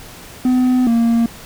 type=tone pair in turn; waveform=triangle; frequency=252.8 / 232 Hz; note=B3 / A#3; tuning=+41 / -8 cents; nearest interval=minor second; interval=149 cents; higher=first; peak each=-9 dBFS; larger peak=neither; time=0.45-0.87 / 0.87-1.26 s; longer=first; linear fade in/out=2 ms; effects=pink hiss -37 dBFS RMS until 1.45 s